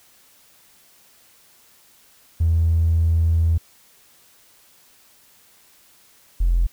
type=tone pair in turn; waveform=triangle; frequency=82.2 / 43.07 Hz; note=E2 / F1; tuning=-4 / -23 cents; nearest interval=major seventh; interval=1119 cents; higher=first; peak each=-11 dBFS; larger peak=neither; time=2.4-3.58 / 6.4-6.67 s; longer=first; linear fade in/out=10 ms; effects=tanh soft clip ceiling -12 dBFS + white hiss -54 dBFS RMS until 6.72 s